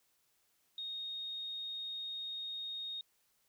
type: tone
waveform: sine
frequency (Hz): 3719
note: A#7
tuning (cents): -5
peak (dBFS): -39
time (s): 0.78-3.01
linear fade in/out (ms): 2
effects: white hiss -75 dBFS RMS until 3.48 s